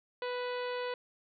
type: harmonic tone with a mistuned harmonic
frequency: 493.9 Hz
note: B4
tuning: in tune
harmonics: 1 / 2 / 3 / 4 / 5 / 6 / 7 / 8 / 9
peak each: -35 / -41 / -45 / -47 / -49 / -51 / -52 / -53 / -54 dBFS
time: 0.22-0.94 s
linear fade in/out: 2 ms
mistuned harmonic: 5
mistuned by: +25 cents
effects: none